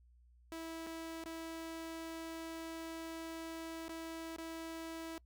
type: tone with dropouts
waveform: sawtooth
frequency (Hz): 326.9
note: E4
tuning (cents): -14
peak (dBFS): -39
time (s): 0.52-5.18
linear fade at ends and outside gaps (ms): 0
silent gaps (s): 0.865-0.87 / 1.238-1.259 / 3.881-3.893 / 4.363-4.384
effects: noise-tail reverb RT60 0.1 s tail -25 dB re dry + added 60 Hz sine -62 dBFS peak until 5.25 s